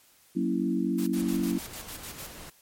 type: chord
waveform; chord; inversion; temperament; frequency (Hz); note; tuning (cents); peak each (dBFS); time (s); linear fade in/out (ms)
sine; F# dominant seventh; none; equal; 185 / 233.1 / 277.2 / 329.6; F#3 / A#3 / C#4 / E4; 0 / 0 / 0 / 0; -30; 0.35-1.59; 20
type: noise bursts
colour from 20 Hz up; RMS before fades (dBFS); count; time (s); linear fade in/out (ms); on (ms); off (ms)
white; -41; 9; 0.98-2.268; 5; 88; 62
type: noise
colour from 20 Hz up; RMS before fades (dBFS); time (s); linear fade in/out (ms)
pink; -44; 1.17-2.5; 5
effects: white hiss -60 dBFS RMS until 2.61 s + MP3 64 kbps